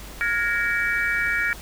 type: tone cluster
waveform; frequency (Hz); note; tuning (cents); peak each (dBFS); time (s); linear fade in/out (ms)
sine; 1417 / 1667 / 1853 / 2295; F6 / G#6 / A#6 / D7; +25 / +6 / -11 / -40; -26; 0.21-1.53; 0
effects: added 50 Hz sine -41 dBFS peak until 1.61 s + pink hiss -41 dBFS RMS until 1.61 s